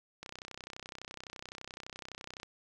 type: click train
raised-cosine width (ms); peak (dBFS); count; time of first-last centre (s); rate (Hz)
0.2; -26; 71; 0.23-2.431; 31.8
effects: none